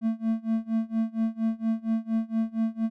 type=tone with tremolo; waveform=triangle; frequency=224.2 Hz; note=A3; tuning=33 cents sharp; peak=-19 dBFS; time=0.01-2.9 s; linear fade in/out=50 ms; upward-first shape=sine; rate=4.3 Hz; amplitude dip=95%; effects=none